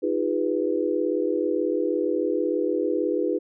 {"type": "chord", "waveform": "sine", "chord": "F half-diminished seventh", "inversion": "third", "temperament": "equal with one note detuned", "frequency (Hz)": [311.1, 349.2, 407.5, 493.9], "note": ["Eb4", "F4", "Ab4", "Cb5"], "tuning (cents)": [0, 0, -33, 0], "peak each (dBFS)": -27, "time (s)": [0.02, 3.39], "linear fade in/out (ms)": 20, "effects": []}